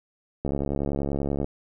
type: click train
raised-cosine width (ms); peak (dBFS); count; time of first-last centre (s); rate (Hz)
2; -14; 71; 0.45-1.444; 70.4
effects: none